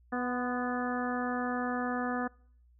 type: harmonic tone with a mistuned harmonic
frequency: 247 Hz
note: B3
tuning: in tune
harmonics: 1 / 2 / 3 / 4 / 5 / 6 / 7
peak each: -33 / -38 / -37 / -44 / -39 / -42 / -40 dBFS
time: 0.12-2.28 s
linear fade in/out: 10 ms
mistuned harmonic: 4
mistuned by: +38 cents
effects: noise-tail reverb RT60 0.6 s tail -26 dB re dry + added 60 Hz sine -59 dBFS peak until 2.79 s